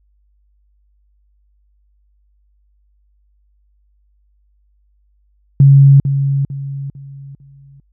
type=tone with echo; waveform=sine; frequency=138.4 Hz; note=C#3; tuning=2 cents flat; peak=-3 dBFS; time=5.6-6 s; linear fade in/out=2 ms; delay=450 ms; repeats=4; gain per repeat=-9 dB; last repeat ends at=7.8 s; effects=added 50 Hz sine -54 dBFS peak until 7.92 s